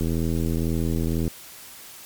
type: click train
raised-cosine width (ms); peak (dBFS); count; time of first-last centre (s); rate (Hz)
3; -13; 105; 0.01-1.278; 82
effects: white hiss -43 dBFS RMS until 2.05 s + MP3 96 kbps